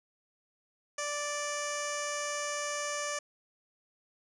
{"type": "tone with low-pass filter", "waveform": "15% pulse", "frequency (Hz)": 586, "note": "D5", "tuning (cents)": -4, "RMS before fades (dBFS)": -35, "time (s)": [0.98, 3.19], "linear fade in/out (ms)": 5, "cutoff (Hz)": 7300, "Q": 4.5, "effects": []}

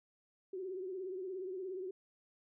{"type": "tone with vibrato", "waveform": "sine", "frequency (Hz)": 374.2, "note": "F#4", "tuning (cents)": 20, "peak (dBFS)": -39, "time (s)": [0.53, 1.91], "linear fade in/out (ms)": 5, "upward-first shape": "triangle", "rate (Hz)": 17, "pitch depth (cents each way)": 92, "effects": []}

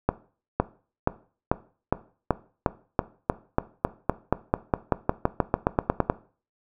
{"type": "accelerating click train", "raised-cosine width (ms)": 1, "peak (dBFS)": -5, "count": 25, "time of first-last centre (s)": [0.09, 6.099], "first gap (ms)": 510, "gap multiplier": 0.93, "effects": ["noise-tail reverb RT60 0.4 s tail -17 dB re dry"]}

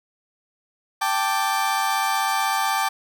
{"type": "chord", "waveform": "35% pulse", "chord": "G suspended second", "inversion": "none", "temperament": "equal", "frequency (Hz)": [784, 880, 1174.7], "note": ["G5", "A5", "D6"], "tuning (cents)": [0, 0, 0], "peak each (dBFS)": -23, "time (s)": [1.01, 2.89], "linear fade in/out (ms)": 10, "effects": []}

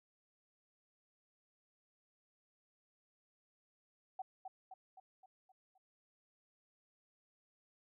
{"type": "tone with echo", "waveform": "sine", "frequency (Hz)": 757, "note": "F#5", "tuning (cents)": 39, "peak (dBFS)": -39, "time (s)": [4.19, 4.22], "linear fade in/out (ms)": 5, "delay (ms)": 260, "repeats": 6, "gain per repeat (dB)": -5, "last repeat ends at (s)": 5.78, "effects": []}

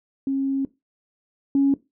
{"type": "tone pair in turn", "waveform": "sine", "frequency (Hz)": [271.5, 276.7], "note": ["C#4", "C#4"], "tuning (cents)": [-36, -3], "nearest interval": "unison", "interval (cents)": 33, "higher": "second", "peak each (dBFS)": [-20, -14], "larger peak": "second", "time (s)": [[0.27, 0.65], [1.55, 1.74]], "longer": "first", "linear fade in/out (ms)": 2, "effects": ["noise-tail reverb RT60 0.2 s tail -17 dB re dry", "tanh soft clip ceiling -10 dBFS"]}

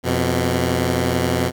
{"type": "tone pair together", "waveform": "10% pulse", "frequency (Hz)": [87.31, 125.2], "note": ["F2", "B2"], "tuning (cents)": [0, 24], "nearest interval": "tritone", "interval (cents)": 624, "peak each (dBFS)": -12, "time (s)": [0.03, 1.52], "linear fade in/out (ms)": 50, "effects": []}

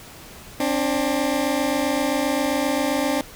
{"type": "tone pair together", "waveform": "20% pulse", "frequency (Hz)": [266.8, 294.4], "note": ["C4", "D4"], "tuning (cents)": [34, 4], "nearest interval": "major second", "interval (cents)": 170, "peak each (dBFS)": -18, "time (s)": [0.6, 3.21], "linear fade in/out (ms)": 2, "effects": ["pink hiss -42 dBFS RMS until 3.35 s"]}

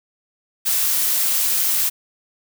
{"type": "noise", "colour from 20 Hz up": "blue", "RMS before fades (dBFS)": -19, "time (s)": [0.65, 1.9], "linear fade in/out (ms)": 20, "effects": []}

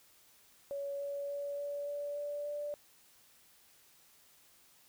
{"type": "tone with pitch steps", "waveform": "sine", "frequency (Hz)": [562, 565.9, 569.8, 573.8, 577.8, 581.8, 585.9], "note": ["C#5", "C#5", "C#5", "D5", "D5", "D5", "D5"], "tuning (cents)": [24, 36, 48, -40, -28, -16, -4], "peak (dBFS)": -36, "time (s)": [0.71, 2.74], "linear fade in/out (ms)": 0, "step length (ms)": 290, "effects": ["white hiss -64 dBFS RMS until 4.88 s"]}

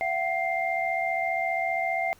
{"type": "tone cluster", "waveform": "sine", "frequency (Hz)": [678, 753, 2101], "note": ["E5", "F#5", "C7"], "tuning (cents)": [49, 30, 7], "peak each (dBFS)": -29, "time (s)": [0.01, 2.13], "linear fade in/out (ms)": 0, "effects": ["pink hiss -57 dBFS RMS until 2.19 s"]}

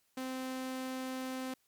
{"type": "tone", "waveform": "sawtooth", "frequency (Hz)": 259.4, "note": "C4", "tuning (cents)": -15, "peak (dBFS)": -33, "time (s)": [0.17, 1.54], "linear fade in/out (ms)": 5, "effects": ["white hiss -74 dBFS RMS until 1.67 s", "MP3 96 kbps"]}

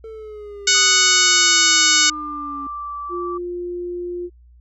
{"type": "exponential sweep", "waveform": "triangle", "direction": "down", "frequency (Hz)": [447.9, 277.2], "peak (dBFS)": -30, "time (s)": [0.04, 2.67], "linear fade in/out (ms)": 2}
{"type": "harmonic tone", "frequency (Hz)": 740, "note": "F#5", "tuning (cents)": 0, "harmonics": [2, 3, 4, 5, 6, 7, 8, 9, 10], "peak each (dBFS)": [-21, -21, -21, -21, -21, -21, -21, -21, -21], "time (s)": [0.67, 2.1], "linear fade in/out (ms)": 5}
{"type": "tone with pitch glide", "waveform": "sine", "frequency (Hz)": [1244.5, 1161.2], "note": ["D#6", "D6"], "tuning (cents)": [0, -20], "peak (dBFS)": -26, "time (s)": [0.74, 3.38], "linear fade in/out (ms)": 10, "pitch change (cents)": -120, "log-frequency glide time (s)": [1.29, 2.96]}
{"type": "tone", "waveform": "sine", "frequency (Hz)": 352.5, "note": "F4", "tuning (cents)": 16, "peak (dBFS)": -24, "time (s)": [3.09, 4.3], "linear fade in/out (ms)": 50}
{"effects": ["added 60 Hz sine -45 dBFS peak until 4.6 s"]}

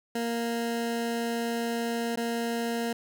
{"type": "tone with dropouts", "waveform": "20% pulse", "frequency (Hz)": 233.1, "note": "A#3", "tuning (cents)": 0, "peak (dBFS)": -23, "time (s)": [0.15, 2.93], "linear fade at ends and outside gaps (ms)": 5, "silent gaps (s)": [2.159, 2.172], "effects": []}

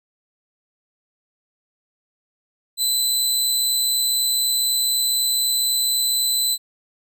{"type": "tone", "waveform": "20% pulse", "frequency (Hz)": 4018, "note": "B7", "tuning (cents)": 29, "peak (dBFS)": -12, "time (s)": [2.77, 6.58], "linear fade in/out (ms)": 50, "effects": []}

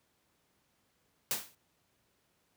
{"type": "noise with exponential decay", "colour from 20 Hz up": "white", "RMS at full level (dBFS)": -29, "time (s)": [1.31, 1.55], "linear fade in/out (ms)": 1, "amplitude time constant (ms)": 52, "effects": ["pink hiss -74 dBFS RMS until 2.56 s", "high-pass 80 Hz 12 dB/octave"]}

